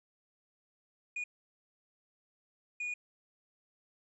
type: tone bursts at uneven times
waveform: triangle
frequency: 2451 Hz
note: D#7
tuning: 27 cents flat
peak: -33 dBFS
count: 2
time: 1.16-1.24 / 2.8-2.94 s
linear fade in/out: 5 ms
effects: resampled to 24000 Hz + 12-bit